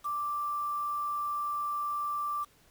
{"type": "tone with quantisation", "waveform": "sine", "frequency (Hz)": 1174.7, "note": "D6", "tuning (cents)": 0, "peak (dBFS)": -30, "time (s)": [0.04, 2.45], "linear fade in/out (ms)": 20, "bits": 8, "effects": ["pink hiss -63 dBFS RMS until 2.7 s"]}